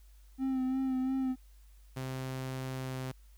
triangle tone with vibrato, 261.6 Hz, C4, in tune, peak -27 dBFS, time 0.38-1.36 s, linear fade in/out 50 ms, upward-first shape sine, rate 2.9 Hz, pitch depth 29 cents each way
sawtooth tone with pitch glide, 130.81 to 130.06 Hz, C3 to C3, 0 to -10 cents, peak -32 dBFS, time 1.96-3.12 s, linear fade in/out 10 ms, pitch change -10 cents, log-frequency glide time 2.79-2.96 s
effects added 50 Hz sine -54 dBFS peak until 3.37 s + white hiss -69 dBFS RMS until 3.37 s

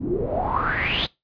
pink noise with low-pass filter sweep, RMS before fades -24 dBFS, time 0-1.07 s, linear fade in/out 20 ms, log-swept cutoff 260 to 3900 Hz, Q 9.3, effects noise-tail reverb RT60 0.2 s tail -21 dB re dry + resampled to 11025 Hz

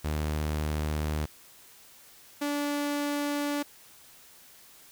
sawtooth tone pair in turn, 76.2 / 289.6 Hz, D#2 / D4, -36 / -24 cents, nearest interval octave + major seventh, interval 2312 cents, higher second, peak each -24 dBFS, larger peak neither, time 0.04-1.26 / 2.41-3.63 s, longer neither, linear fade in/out 10 ms, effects white hiss -54 dBFS RMS until 4.91 s

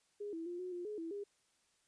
sine tone with pitch steps, 411.6 / 328.7 / 350.3 / 365 / 352.2 / 422 / 329.6 / 405.6 Hz, G#4 / E4 / F4 / F#4 / F4 / G#4 / E4 / G#4, -16 / -5 / +5 / -24 / +15 / +28 / 0 / -41 cents, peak -40 dBFS, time 0.2-1.24 s, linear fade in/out 10 ms, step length 130 ms, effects white hiss -75 dBFS RMS until 1.87 s + resampled to 22050 Hz

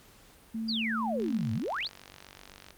sine tone, 223.6 Hz, A3, 28 cents sharp, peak -31 dBFS, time 0.54-1.6 s, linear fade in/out 10 ms
sine exponential two-way sweep, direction down then up, 4978 to 98.7 to 4978 Hz, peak -30 dBFS, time 0.68-1.88 s, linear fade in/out 10 ms, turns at 1.53 s
click train, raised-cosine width 0.2 ms, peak -29 dBFS, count 73, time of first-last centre 1.2-2.706 s, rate 47.8 Hz
effects pink hiss -57 dBFS RMS until 2.77 s + Opus 48 kbps

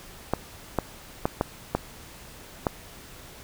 clicks, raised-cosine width 1 ms, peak -8 dBFS, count 6, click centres 0.336 / 0.787 / 1.255 / 1.411 / 1.75 / 2.668 s, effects pink hiss -46 dBFS RMS until 3.43 s

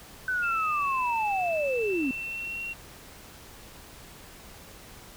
sine linear sweep, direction down, 1526 to 246.9 Hz, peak -25 dBFS, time 0.28-2.11 s, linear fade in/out 2 ms
sine tone with pitch glide, 2637 to 2738 Hz, E7 to F7, 0 to -35 cents, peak -32 dBFS, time 0.42-2.74 s, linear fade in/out 20 ms, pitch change +65 cents, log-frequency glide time 1.7-2.63 s
effects pink hiss -48 dBFS RMS until 5.16 s

